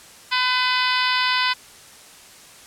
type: harmonic tone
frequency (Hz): 504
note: B4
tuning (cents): +35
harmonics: 2 / 3 / 4 / 5 / 6 / 7 / 8 / 9 / 10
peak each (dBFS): -23 / -25 / -26 / -27 / -28 / -28 / -29 / -30 / -30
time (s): 0.31-1.54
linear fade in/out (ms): 20
effects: white hiss -45 dBFS RMS until 2.66 s + low-pass 10000 Hz 12 dB/octave